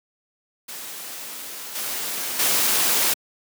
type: noise with level steps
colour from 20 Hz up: white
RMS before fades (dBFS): -35 / -28 / -20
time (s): 0.68-3.14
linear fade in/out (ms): 10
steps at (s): 1.75 / 2.39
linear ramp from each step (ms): 5
effects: high-pass 200 Hz 12 dB/octave